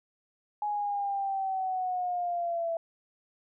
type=linear sweep; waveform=sine; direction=down; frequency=838 to 662 Hz; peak=-28 dBFS; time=0.62-2.77 s; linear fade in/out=2 ms; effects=none